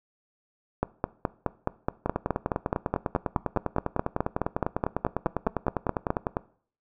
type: two click trains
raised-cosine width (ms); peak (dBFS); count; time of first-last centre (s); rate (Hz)
1; -10 / -11; 26 / 44; 0.83-6.104 / 2.06-6.369; 4.74 / 9.98
effects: noise-tail reverb RT60 0.5 s tail -20 dB re dry